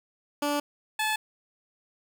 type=tone pair in turn; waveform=15% pulse; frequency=290.7 / 864.8 Hz; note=D4 / A5; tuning=-18 / -30 cents; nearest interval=octave + perfect fifth; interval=1888 cents; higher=second; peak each=-19 dBFS; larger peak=neither; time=0.42-0.6 / 0.99-1.16 s; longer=first; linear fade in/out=5 ms; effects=none